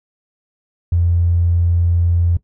triangle tone, 86 Hz, F2, 26 cents flat, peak -8 dBFS, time 0.92-2.37 s, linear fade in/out 5 ms, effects noise-tail reverb RT60 0.1 s tail -20 dB re dry + tanh soft clip ceiling -9 dBFS

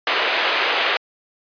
white band-pass noise, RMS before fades -20 dBFS, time 0.07-0.97 s, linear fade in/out 2 ms, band 390 to 3300 Hz, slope 24 dB/octave, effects resampled to 11025 Hz

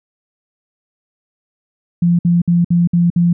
sine tone bursts, 172.7 Hz, F3, 19 cents flat, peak -9 dBFS, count 6, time 2.02-3.33 s, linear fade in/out 5 ms, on 170 ms, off 58 ms, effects none

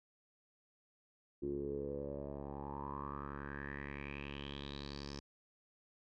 10% pulse tone with low-pass filter sweep, 70.6 Hz, C#2, 32 cents sharp, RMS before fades -44 dBFS, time 1.42-5.2 s, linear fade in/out 10 ms, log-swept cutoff 340 to 5400 Hz, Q 6.9, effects none

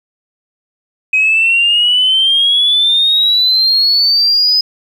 sine exponential sweep, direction up, 2522 to 5050 Hz, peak -7 dBFS, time 1.13-4.61 s, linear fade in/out 5 ms, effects tanh soft clip ceiling -3 dBFS + 8-bit

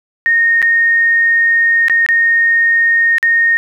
sine tone with dropouts, 1848 Hz, A#6, 16 cents flat, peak -8 dBFS, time 0.26-3.57 s, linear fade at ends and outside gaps 0 ms, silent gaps 0.618-0.626 / 1.883-1.898 / 2.063-2.088 / 3.183-3.228 s, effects 8-bit

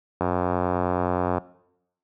click train, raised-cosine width 1 ms, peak -9 dBFS, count 106, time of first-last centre 0.21-1.382 s, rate 89.6 Hz, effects noise-tail reverb RT60 0.8 s tail -21 dB re dry + high-pass 80 Hz 12 dB/octave

